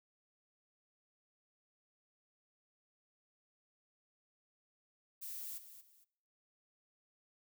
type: noise with echo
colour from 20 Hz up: violet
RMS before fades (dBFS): -45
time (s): 5.21-5.59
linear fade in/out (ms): 20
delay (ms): 230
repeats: 2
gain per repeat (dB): -11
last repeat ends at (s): 6.05
effects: noise-tail reverb RT60 0.7 s tail -22 dB re dry